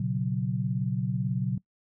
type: chord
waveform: sine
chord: B suspended second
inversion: none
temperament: equal with one note detuned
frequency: 120.37 / 138.59 / 185 Hz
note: B2 / C#3 / F#3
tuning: -44 / 0 / 0 cents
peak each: -30 dBFS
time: 0-1.58 s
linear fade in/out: 5 ms
effects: noise-tail reverb RT60 0.1 s tail -22 dB re dry